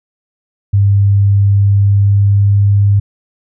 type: tone with pitch glide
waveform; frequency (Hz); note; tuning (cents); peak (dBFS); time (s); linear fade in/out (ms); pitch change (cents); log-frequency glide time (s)
sine; 100 to 100.93; G2 to G#2; +35 to -49; -6; 0.73-3; 10; +16; 1.54-2.78
effects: none